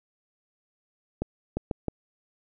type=clicks; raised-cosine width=2 ms; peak=-14 dBFS; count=4; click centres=1.22 / 1.57 / 1.712 / 1.883 s; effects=none